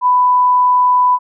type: tone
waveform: sine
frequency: 995 Hz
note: B5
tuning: 13 cents sharp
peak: -8 dBFS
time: 0.01-1.19 s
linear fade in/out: 50 ms
effects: none